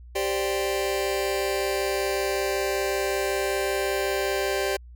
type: chord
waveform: sawtooth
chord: G suspended fourth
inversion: none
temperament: just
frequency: 392 / 522.7 / 588 Hz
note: G4 / C5 / D5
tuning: 0 / -2 / +2 cents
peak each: -22 / -27 / -25 dBFS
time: 0.15-4.77 s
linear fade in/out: 10 ms
effects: added 60 Hz sine -42 dBFS peak until 4.95 s